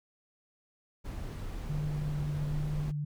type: noise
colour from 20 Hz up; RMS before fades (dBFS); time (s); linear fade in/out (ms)
brown; -38; 1.04-2.92; 20
type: tone with vibrato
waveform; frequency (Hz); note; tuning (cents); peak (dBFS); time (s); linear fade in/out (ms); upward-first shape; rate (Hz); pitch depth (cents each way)
sine; 148.4; D3; +18; -31; 1.69-3.05; 10; square; 1.2; 11
effects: none